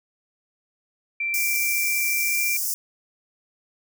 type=tone with pitch glide; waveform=sine; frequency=2349 to 2365 Hz; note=D7 to D7; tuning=0 to +12 cents; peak=-23 dBFS; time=1.2-2.57 s; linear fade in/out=5 ms; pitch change=+12 cents; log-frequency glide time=2.28-2.36 s
type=high-pass noise; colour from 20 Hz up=white; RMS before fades=-26 dBFS; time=1.34-2.74 s; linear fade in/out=0 ms; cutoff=5000 Hz; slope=96 dB/octave
effects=none